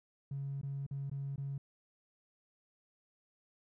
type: tone with dropouts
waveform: triangle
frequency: 138.7 Hz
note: C#3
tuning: 1 cent sharp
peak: -33 dBFS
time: 0.31-1.58 s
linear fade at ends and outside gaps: 5 ms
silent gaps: 0.614-0.631 / 0.865-0.91 / 1.098-1.114 / 1.36-1.379 s
effects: tanh soft clip ceiling -34 dBFS